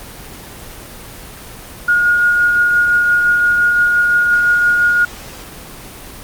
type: tone with tremolo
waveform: sine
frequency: 1434 Hz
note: F6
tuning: 45 cents sharp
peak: -8 dBFS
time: 1.88-5.05 s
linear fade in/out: 5 ms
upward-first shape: triangle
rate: 5.8 Hz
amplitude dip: 30%
effects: pink hiss -33 dBFS RMS until 6.23 s + Opus 24 kbps